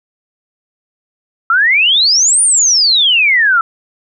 sine exponential two-way sweep, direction up then down, 1308 to 9500 to 1308 Hz, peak -7 dBFS, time 1.5-3.61 s, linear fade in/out 2 ms, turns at 2.42 s, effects none

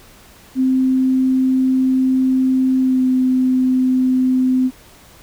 sine tone with pitch glide, 260.3 to 256.9 Hz, C4 to C4, -9 to -32 cents, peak -12 dBFS, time 0.55-4.71 s, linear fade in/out 50 ms, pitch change -23 cents, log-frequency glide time 2.81-3.03 s, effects pink hiss -45 dBFS RMS until 5.22 s

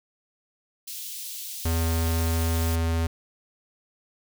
white high-pass noise, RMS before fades -36 dBFS, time 0.87-2.76 s, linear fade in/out 10 ms, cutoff 3000 Hz, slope 24 dB/octave
square tone, 82.5 Hz, E2, 2 cents sharp, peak -23 dBFS, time 1.65-3.07 s, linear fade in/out 5 ms
effects none

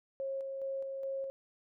sine tone with tremolo, 541 Hz, C#5, 42 cents flat, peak -34 dBFS, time 0.2-1.3 s, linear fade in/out 0 ms, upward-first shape square, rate 2.4 Hz, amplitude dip 30%, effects none

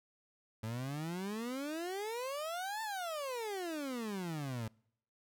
30% pulse exponential two-way sweep, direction up then down, 107.3 to 900 to 107.3 Hz, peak -35 dBFS, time 0.63-4.68 s, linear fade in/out 5 ms, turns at 2.82 s, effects noise-tail reverb RT60 0.7 s tail -26 dB re dry

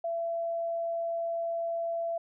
sine tone, 672 Hz, E5, 33 cents sharp, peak -29 dBFS, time 0.04-2.18 s, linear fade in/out 5 ms, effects none

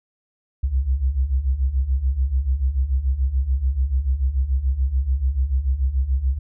sine beating tone pair, 61.74 / 68.64 Hz, B1 / C#2, 0 / -16 cents, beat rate 6.9 Hz, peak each -23 / -19 dBFS, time 0.63-6.39 s, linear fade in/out 10 ms, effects none

